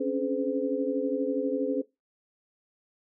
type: tone cluster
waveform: sine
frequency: 270.2 / 282.5 / 425.3 / 510 Hz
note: C#4 / C#4 / G#4 / C5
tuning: -44 / +33 / +41 / -44 cents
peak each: -31 dBFS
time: 0-1.82 s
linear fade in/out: 10 ms
effects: noise-tail reverb RT60 0.2 s tail -18 dB re dry